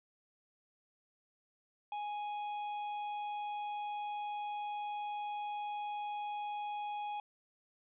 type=harmonic tone; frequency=830.6 Hz; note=G#5; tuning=in tune; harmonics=1 / 3 / 4; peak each=-37 / -52 / -56 dBFS; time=1.92-7.2 s; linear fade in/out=2 ms; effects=none